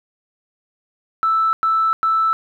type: tone bursts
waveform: sine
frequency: 1318.5 Hz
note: E6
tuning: in tune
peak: -13 dBFS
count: 3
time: 1.23-2.33 s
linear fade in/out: 0 ms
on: 300 ms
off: 100 ms
effects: tanh soft clip ceiling -9 dBFS + 9-bit